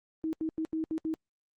sine tone bursts at uneven times, 318.6 Hz, D#4, 41 cents sharp, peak -29 dBFS, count 6, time 0.24-0.33 / 0.41-0.49 / 0.58-0.65 / 0.73-0.84 / 0.91-0.98 / 1.05-1.14 s, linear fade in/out 0 ms, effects Opus 24 kbps

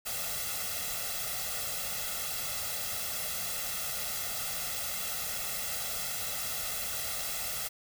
white noise with comb filter, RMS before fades -35 dBFS, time 0.05-7.69 s, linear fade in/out 20 ms, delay 1.5 ms, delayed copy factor +1, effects none

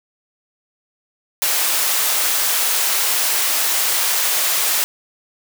white high-pass noise, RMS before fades -18 dBFS, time 1.42-4.84 s, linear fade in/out 0 ms, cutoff 560 Hz, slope 12 dB/octave, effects none

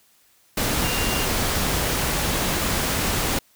sine tone in noise, 2794 Hz, F7, in tune, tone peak -30 dBFS, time 0.84-1.25 s, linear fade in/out 5 ms, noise pink, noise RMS -23 dBFS, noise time 0.57-3.39 s, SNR -10 dB, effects white hiss -59 dBFS RMS until 3.55 s

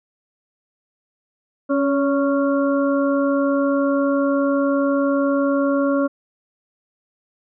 harmonic tone with a mistuned harmonic, 277.2 Hz, C#4, in tune, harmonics 1 / 2 / 4 / 5, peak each -18 / -20 / -28 / -29 dBFS, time 1.69-6.08 s, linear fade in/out 20 ms, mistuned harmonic 2, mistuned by +26 cents, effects none

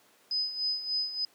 sine tone with tremolo, 5020 Hz, D#8, 15 cents sharp, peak -26 dBFS, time 0.31-1.25 s, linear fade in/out 2 ms, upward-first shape sine, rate 3.4 Hz, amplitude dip 70%, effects pink hiss -62 dBFS RMS until 1.34 s + high-pass 300 Hz 12 dB/octave

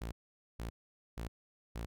sawtooth tone bursts, 57 Hz, A#1, 38 cents flat, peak -35 dBFS, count 4, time 0.01-1.86 s, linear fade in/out 10 ms, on 110 ms, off 470 ms, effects none

